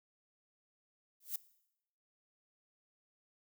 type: noise with exponential growth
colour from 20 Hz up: violet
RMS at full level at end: -33 dBFS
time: 1.2-1.36 s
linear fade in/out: 5 ms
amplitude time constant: 34 ms
effects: noise-tail reverb RT60 0.8 s tail -19 dB re dry